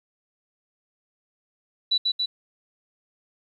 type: tone with echo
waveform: sine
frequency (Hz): 3951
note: B7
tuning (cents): 0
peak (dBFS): -18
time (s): 1.91-1.98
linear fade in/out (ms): 10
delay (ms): 140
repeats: 2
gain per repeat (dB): -2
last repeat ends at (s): 2.26
effects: 10-bit

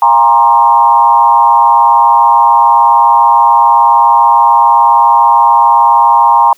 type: tone with frequency modulation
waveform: sine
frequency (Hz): 937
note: A#5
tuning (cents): +9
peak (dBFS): -3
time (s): 0.02-6.53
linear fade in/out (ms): 2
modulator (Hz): 121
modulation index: 1.1
effects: white hiss -47 dBFS RMS until 6.57 s + high-pass 150 Hz 12 dB/octave

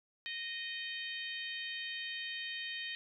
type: harmonic tone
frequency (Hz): 620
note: D#5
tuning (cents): -6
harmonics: 3 / 4 / 5 / 6 / 7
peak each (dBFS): -43 / -45 / -44 / -47 / -51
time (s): 0.26-2.95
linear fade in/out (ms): 0
effects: none

